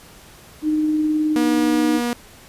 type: tone with tremolo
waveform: sine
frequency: 307.1 Hz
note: D#4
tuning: 23 cents flat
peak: -15 dBFS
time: 0.62-2.01 s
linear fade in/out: 50 ms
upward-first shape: triangle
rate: 19 Hz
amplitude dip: 25%
type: tone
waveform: sawtooth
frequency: 240 Hz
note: B3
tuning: 49 cents flat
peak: -16 dBFS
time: 1.36-2.13 s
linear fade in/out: 0 ms
effects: pink hiss -45 dBFS RMS until 2.48 s + resampled to 32000 Hz